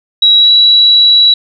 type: tone with pitch glide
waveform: sine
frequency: 3875 to 3913 Hz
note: B7 to B7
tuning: -34 to -17 cents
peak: -3 dBFS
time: 0.22-1.34 s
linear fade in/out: 5 ms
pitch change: +17 cents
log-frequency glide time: 0.38-0.5 s
effects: none